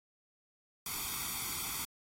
white noise with comb filter, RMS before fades -38 dBFS, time 0.86-1.85 s, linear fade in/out 2 ms, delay 0.87 ms, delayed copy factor +0.8, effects AAC 48 kbps

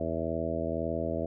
harmonic tone, 81.9 Hz, E2, 11 cents flat, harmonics 1 / 2 / 3 / 4 / 5 / 6 / 7 / 8, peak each -38 / -39 / -37 / -37 / -40 / -38 / -36 / -35 dBFS, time 0-1.26 s, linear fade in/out 5 ms, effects none

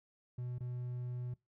triangle tone with dropouts, 123.47 Hz, B2, in tune, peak -36 dBFS, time 0.38-1.34 s, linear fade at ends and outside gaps 5 ms, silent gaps 0.584-0.605 s, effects noise-tail reverb RT60 0.2 s tail -22 dB re dry

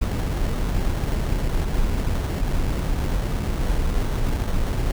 brown noise with sample-and-hold, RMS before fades -22 dBFS, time 0.01-4.92 s, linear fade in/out 10 ms, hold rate 2450 Hz, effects none

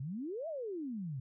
sine exponential two-way sweep, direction up then down, 123.6 to 677 to 123.6 Hz, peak -37 dBFS, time 0-1.2 s, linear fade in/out 5 ms, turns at 0.48 s, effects none

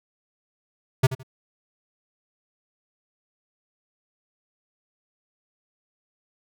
square tone with echo, 130.81 Hz, C3, in tune, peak -14 dBFS, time 1.03-1.07 s, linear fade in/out 10 ms, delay 81 ms, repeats 2, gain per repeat -13 dB, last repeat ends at 1.232 s, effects none

